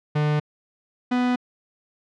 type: tone pair in turn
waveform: 45% pulse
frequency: 150 / 248.2 Hz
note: D3 / B3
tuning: +37 / +9 cents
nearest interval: major sixth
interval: 872 cents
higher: second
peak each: -19 dBFS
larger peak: neither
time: 0.15-0.4 / 1.11-1.36 s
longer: neither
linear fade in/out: 10 ms
effects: low-pass 3000 Hz 12 dB/octave